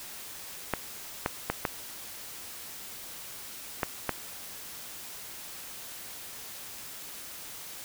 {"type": "clicks", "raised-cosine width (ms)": 0.5, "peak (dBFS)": -11, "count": 6, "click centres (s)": [0.737, 1.261, 1.5, 1.652, 3.832, 4.093], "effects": ["white hiss -43 dBFS RMS until 7.84 s"]}